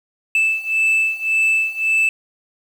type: beating tone pair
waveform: sine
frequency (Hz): 2633 / 2634.8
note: E7 / E7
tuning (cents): -3 / -1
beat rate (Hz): 1.8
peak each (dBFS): -17 / -15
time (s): 0.35-2.09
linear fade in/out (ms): 2
effects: tanh soft clip ceiling -12 dBFS + 7-bit